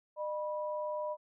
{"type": "tone pair together", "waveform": "sine", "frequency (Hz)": [606.6, 979], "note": ["D#5", "B5"], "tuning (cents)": [-44, -15], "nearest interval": "minor sixth", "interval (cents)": 829, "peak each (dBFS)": [-35, -39], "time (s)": [0.16, 1.17], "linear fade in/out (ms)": 50, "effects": []}